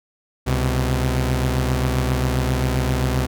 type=tone pair together; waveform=sawtooth; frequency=67.2 / 126.86 Hz; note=C2 / B2; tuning=+47 / +47 cents; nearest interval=major seventh; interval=1100 cents; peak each=-17 dBFS; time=0.46-3.27 s; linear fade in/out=20 ms; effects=none